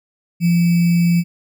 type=tone with sample-and-hold; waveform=sine; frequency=171.9 Hz; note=F3; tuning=27 cents flat; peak=-11 dBFS; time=0.4-1.24 s; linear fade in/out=50 ms; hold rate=2450 Hz; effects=none